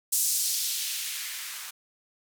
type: noise with band-pass filter sweep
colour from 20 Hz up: violet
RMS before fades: -30 dBFS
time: 0.12-1.71 s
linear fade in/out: 10 ms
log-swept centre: 7500 to 1200 Hz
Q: 1.2
effects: none